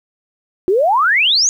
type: exponential sweep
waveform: sine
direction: up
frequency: 349.2 to 6820 Hz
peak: -10 dBFS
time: 0.68-1.49 s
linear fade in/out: 0 ms
effects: 8-bit